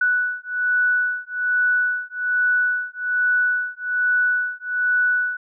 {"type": "beating tone pair", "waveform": "sine", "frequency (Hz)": [1480, 1481.2], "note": ["F#6", "F#6"], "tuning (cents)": [0, 1], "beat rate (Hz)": 1.2, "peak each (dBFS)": -21, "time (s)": [0.01, 5.37], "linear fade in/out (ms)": 5, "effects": []}